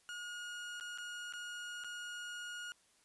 30% pulse tone with dropouts, 1437 Hz, F6, 49 cents sharp, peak -40 dBFS, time 0.09-2.72 s, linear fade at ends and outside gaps 0 ms, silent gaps 0.799-0.809 / 0.976-0.984 / 1.325-1.336 / 1.838-1.845 s, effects white hiss -70 dBFS RMS until 3.04 s + resampled to 24000 Hz

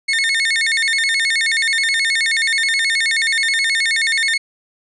30% pulse tone with vibrato, 1991 Hz, B6, 14 cents sharp, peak -12 dBFS, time 0.08-4.38 s, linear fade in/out 10 ms, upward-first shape square, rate 9.4 Hz, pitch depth 160 cents each way, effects resampled to 22050 Hz + 9-bit

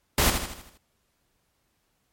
pink noise with echo, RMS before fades -21 dBFS, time 0.18-0.3 s, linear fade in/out 2 ms, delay 79 ms, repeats 6, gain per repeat -6 dB, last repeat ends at 0.774 s, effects pink hiss -72 dBFS RMS until 2.12 s + MP3 64 kbps

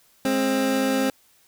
25% pulse tone pair together, 209.3 / 265.5 Hz, G#3 / C4, +14 / +25 cents, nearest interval major third, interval 411 cents, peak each -24 / -17 dBFS, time 0.25-1.1 s, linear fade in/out 2 ms, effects white hiss -59 dBFS RMS until 1.47 s

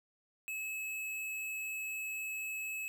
square tone, 2587 Hz, E7, 33 cents flat, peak -38 dBFS, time 0.48-2.88 s, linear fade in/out 0 ms, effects none

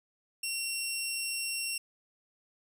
15% pulse tone, 2734 Hz, F7, 37 cents flat, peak -25 dBFS, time 0.43-1.78 s, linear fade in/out 5 ms, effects none

